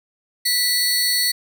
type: tone pair together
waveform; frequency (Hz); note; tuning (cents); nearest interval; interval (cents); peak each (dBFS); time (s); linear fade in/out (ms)
sawtooth; 1964 / 4409; B6 / C#8; -10 / -10; octave + major second; 1400; -20 / -15; 0.45-1.32; 10
effects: none